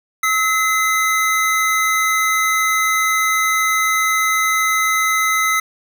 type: tone pair together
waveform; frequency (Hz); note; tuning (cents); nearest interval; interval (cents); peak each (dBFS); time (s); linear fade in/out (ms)
square; 1293 / 2047; E6 / C7; -34 / -38; minor sixth; 796; -18; 0.23-5.6; 5
effects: none